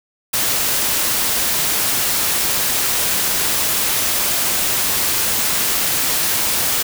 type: noise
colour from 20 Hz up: white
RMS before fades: -18 dBFS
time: 0.33-6.83 s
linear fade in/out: 10 ms
effects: none